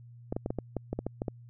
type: clicks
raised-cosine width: 2 ms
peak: -18 dBFS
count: 11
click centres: 0.325 / 0.365 / 0.461 / 0.505 / 0.587 / 0.767 / 0.93 / 0.99 / 1.066 / 1.219 / 1.282 s
effects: added 119 Hz sine -48 dBFS peak until 1.49 s